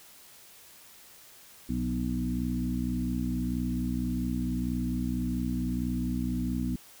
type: harmonic tone with a mistuned harmonic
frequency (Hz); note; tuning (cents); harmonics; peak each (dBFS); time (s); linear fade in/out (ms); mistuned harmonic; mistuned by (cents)
61.74; B1; 0; 1 / 2 / 3 / 4 / 5; -34 / -37 / -34 / -31 / -38; 1.69-6.76; 5; 3; -25
effects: white hiss -53 dBFS RMS until 7 s